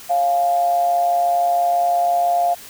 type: tone with amplitude modulation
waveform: sine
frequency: 698.5 Hz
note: F5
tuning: in tune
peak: -12 dBFS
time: 0.09-2.55 s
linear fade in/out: 20 ms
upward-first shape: sine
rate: 146 Hz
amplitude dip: 50%
effects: white hiss -39 dBFS RMS until 2.69 s